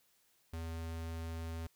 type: tone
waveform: square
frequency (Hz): 82.1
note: E2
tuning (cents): -6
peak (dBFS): -40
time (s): 0.53-1.67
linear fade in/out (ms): 5
effects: white hiss -72 dBFS RMS until 1.75 s